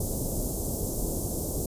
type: band-stop noise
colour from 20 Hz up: pink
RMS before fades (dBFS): -30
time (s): 0-1.66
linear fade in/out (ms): 5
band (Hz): 610 to 6900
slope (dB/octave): 24
effects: resampled to 32000 Hz